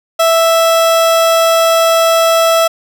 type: tone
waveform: 30% pulse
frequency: 659.3 Hz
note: E5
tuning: in tune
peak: -5 dBFS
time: 0.19-2.68 s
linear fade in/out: 10 ms
effects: none